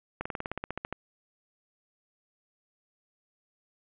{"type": "slowing click train", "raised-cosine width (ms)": 0.5, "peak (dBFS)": -18, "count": 13, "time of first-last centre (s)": [0.21, 0.926], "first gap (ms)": 45, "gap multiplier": 1.05, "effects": ["resampled to 8000 Hz", "8-bit"]}